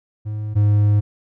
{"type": "tone pair in turn", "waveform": "triangle", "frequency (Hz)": [106.3, 103.81], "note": ["G#2", "G#2"], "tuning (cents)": [41, 0], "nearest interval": "unison", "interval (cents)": 41, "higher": "first", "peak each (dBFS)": [-21, -10], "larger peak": "second", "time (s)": [[0.25, 0.55], [0.55, 1.01]], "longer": "second", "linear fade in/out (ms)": 20, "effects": []}